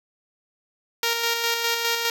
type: tone with tremolo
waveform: 5% pulse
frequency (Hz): 465.2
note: A#4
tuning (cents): -4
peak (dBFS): -9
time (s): 1.03-2.1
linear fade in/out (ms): 2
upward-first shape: square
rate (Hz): 4.9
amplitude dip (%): 35
effects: none